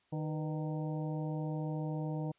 harmonic tone with a mistuned harmonic, 154 Hz, D#3, 17 cents flat, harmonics 1 / 2 / 3 / 4 / 5 / 6, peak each -35 / -41 / -45 / -47 / -49 / -51 dBFS, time 0.12-2.32 s, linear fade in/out 10 ms, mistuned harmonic 3, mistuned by +100 cents, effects white hiss -72 dBFS RMS until 2.38 s + resampled to 8000 Hz

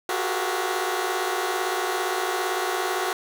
15% pulse tone cluster, 365 / 382.7 / 421.4 / 475.9 / 675 Hz, F#4 / G4 / G#4 / A#4 / E5, -24 / -42 / +25 / +36 / +41 cents, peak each -21 / -24 / -26 / -27 / -28 dBFS, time 0.09-3.13 s, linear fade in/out 2 ms, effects none

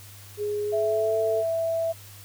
sine tone with pitch glide, 415.3 to 442.5 Hz, G#4 to A4, 0 to +10 cents, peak -25 dBFS, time 0.37-1.44 s, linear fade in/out 50 ms, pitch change +110 cents, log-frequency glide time 0.65-1.17 s
sine tone, 659.3 Hz, E5, in tune, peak -23 dBFS, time 0.72-1.93 s, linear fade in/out 20 ms
effects added 100 Hz sine -46 dBFS peak until 2.24 s + white hiss -48 dBFS RMS until 2.24 s

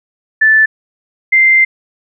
sine tone pair in turn, 1755 / 2087 Hz, A6 / C7, -5 / -5 cents, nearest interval minor third, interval 300 cents, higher second, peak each -5 dBFS, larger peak neither, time 0.41-0.66 / 1.32-1.65 s, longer second, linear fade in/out 10 ms, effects none

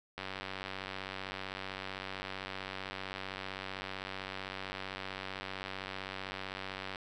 click train, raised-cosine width 0.3 ms, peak -23 dBFS, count 649, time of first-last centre 0.18-6.958 s, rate 95.6 Hz, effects none

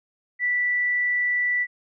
sine tone, 1967 Hz, B6, 7 cents flat, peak -20 dBFS, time 0.39-1.67 s, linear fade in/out 50 ms, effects none

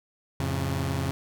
sawtooth chord, F augmented, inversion none, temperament just, 87.31 / 109.13 / 136.42 Hz, F2 / A2 / C#3, 0 / -14 / -27 cents, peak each -26 / -31 / -25 dBFS, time 0.4-1.11 s, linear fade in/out 0 ms, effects none

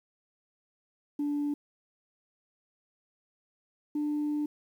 sine tone pair in turn, 290.8 / 296.9 Hz, D4 / D4, -17 / +19 cents, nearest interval unison, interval 36 cents, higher second, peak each -26 dBFS, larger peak neither, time 1.19-1.54 / 3.95-4.46 s, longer second, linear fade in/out 5 ms, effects tanh soft clip ceiling -25 dBFS + 10-bit

